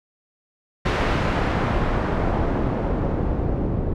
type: noise with low-pass filter sweep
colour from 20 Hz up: pink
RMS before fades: -22 dBFS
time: 0.85-3.94 s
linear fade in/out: 10 ms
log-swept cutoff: 2600 to 410 Hz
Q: 0.7
effects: none